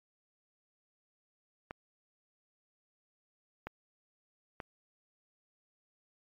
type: clicks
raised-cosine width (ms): 0.5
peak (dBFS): -24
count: 3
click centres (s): 1.709 / 3.67 / 4.602
effects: MP3 64 kbps